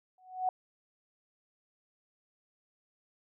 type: tone with exponential growth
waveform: sine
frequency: 742 Hz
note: F#5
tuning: 5 cents sharp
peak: -24 dBFS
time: 0.18-0.49 s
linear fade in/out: 2 ms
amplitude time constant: 67 ms
effects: none